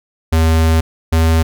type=tone pair in turn; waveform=square; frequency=80.8 / 81.23 Hz; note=E2 / E2; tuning=-34 / -25 cents; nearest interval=unison; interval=9 cents; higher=second; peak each=-10 dBFS; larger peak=neither; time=0.32-0.81 / 1.12-1.43 s; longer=first; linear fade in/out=10 ms; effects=none